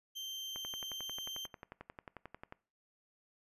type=tone; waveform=35% pulse; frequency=3136 Hz; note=G7; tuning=in tune; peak=-39 dBFS; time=0.15-1.47 s; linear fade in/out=20 ms
type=click train; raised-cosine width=0.5 ms; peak=-31 dBFS; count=23; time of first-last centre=0.56-2.524 s; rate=11.2 Hz
effects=noise-tail reverb RT60 0.4 s tail -22 dB re dry + resampled to 32000 Hz